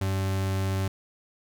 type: tone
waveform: 40% pulse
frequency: 96.2 Hz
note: G2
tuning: 32 cents flat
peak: -24 dBFS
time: 0.01-0.88 s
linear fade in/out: 5 ms
effects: none